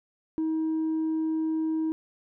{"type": "tone with tanh clipping", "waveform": "triangle", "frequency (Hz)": 317.9, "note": "D#4", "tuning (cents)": 37, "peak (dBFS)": -25, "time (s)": [0.38, 1.92], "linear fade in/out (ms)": 0, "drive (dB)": 6, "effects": []}